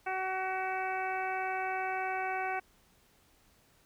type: harmonic tone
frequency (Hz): 376.8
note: F#4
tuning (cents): +32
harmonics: 1 / 2 / 3 / 4 / 5 / 6 / 7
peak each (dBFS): -41 / -34 / -43 / -39 / -45 / -41 / -46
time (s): 0.06-2.6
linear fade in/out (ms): 10
effects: pink hiss -66 dBFS RMS until 3.85 s